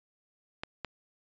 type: clicks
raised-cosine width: 0.3 ms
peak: -19 dBFS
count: 2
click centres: 0.635 / 0.847 s
effects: resampled to 16000 Hz